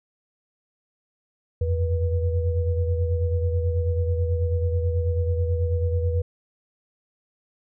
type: tone cluster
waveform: sine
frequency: 85.1 / 94.3 / 484.6 Hz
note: F2 / F#2 / B4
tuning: -44 / +33 / -33 cents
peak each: -21 / -30 / -29 dBFS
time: 1.61-6.22 s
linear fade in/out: 5 ms
effects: none